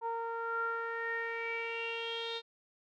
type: tone with low-pass filter sweep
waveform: sawtooth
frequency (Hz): 460.5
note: A#4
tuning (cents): -21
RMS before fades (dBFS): -37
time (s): 0.01-2.42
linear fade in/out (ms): 50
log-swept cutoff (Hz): 990 to 3800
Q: 8.2
effects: none